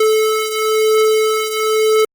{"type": "beating tone pair", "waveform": "square", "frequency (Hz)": [434.7, 435.7], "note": ["A4", "A4"], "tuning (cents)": [-21, -17], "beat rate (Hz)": 1, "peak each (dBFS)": [-14, -19], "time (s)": [0, 2.05], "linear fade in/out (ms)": 5, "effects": ["Opus 48 kbps"]}